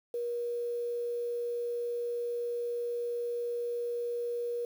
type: tone with quantisation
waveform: sine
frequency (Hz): 477.4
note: A#4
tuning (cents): +41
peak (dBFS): -31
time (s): 0.14-4.65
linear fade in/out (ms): 2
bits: 9
effects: none